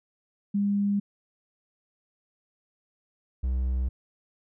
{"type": "tone pair in turn", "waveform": ["sine", "triangle"], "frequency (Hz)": [202, 63.63], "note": ["G#3", "C2"], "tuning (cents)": [-48, -48], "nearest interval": "octave + minor sixth", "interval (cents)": 2000, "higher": "first", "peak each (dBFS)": -22, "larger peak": "neither", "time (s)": [[0.54, 1], [3.43, 3.89]], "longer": "neither", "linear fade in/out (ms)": 10, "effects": []}